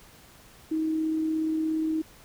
sine tone with amplitude modulation, 316.4 Hz, D#4, 29 cents sharp, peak -23 dBFS, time 0.71-2.02 s, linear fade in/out 10 ms, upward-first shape sine, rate 37 Hz, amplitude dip 25%, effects pink hiss -53 dBFS RMS until 2.24 s

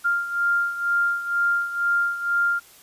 sine beating tone pair, 1396.9 / 1399 Hz, F6 / F6, 0 / +3 cents, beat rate 2.1 Hz, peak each -21 / -26 dBFS, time 0.04-2.6 s, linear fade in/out 20 ms, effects white hiss -50 dBFS RMS until 2.82 s + resampled to 32000 Hz

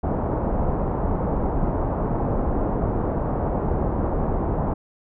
pink low-pass noise, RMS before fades -23 dBFS, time 0.03-4.74 s, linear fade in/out 10 ms, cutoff 950 Hz, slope 24 dB/octave, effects none

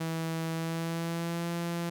sawtooth tone with pitch glide, 163.1 to 170.52 Hz, E3 to F3, -18 to -41 cents, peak -27 dBFS, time 0-1.9 s, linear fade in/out 10 ms, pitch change +77 cents, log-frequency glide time 0.53-1.5 s, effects none

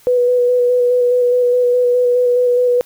sine tone with vibrato, 492.4 Hz, B4, 5 cents flat, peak -10 dBFS, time 0.07-2.81 s, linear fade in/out 0 ms, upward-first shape square, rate 4.8 Hz, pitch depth 14 cents each way, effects white hiss -48 dBFS RMS until 2.85 s

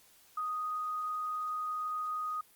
sine tone, 1244.5 Hz, D#6, in tune, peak -32 dBFS, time 0.37-2.41 s, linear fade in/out 5 ms, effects white hiss -62 dBFS RMS until 2.55 s + Opus 48 kbps

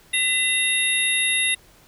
sine tone cluster, 2005 / 2736 / 3702 / 10830 Hz, B6 / F7 / A#7 / E9, +26 / -36 / -13 / +46 cents, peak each -24 dBFS, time 0.13-1.55 s, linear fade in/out 10 ms, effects pink hiss -53 dBFS RMS until 1.87 s

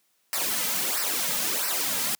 white noise with flanger, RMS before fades -27 dBFS, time 0.33-2.15 s, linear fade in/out 0 ms, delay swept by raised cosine 0.29 to 2.79 ms, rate 1.5 Hz, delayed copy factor -0.75, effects white hiss -69 dBFS RMS until 2.19 s + high-pass 150 Hz 12 dB/octave

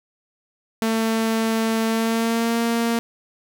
sawtooth tone with pitch glide, 224 to 232 Hz, A3 to A#3, +31 to -8 cents, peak -15 dBFS, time 0.82-2.99 s, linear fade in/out 0 ms, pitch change +61 cents, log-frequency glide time 1.86-2.59 s, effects none

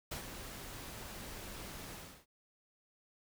pink noise with ADSR envelope, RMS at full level -40 dBFS, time 0.11-2.26 s, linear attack 8 ms, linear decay 100 ms, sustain -7 dB, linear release 320 ms, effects none

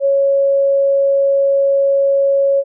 sine tone, 553 Hz, C#5, 4 cents flat, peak -10 dBFS, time 0-2.64 s, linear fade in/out 50 ms, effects none

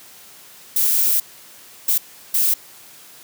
violet noise bursts at uneven times, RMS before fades -17 dBFS, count 3, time 0.76-1.2 / 1.88-1.98 / 2.34-2.54 s, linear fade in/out 5 ms, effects white hiss -44 dBFS RMS until 3.23 s + high-pass 100 Hz 12 dB/octave

